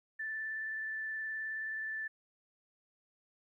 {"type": "tone with vibrato", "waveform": "sine", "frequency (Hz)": 1760, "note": "A6", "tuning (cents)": 0, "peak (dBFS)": -36, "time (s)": [0.19, 2.08], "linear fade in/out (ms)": 10, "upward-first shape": "square", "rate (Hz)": 19, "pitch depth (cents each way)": 10, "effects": ["13-bit"]}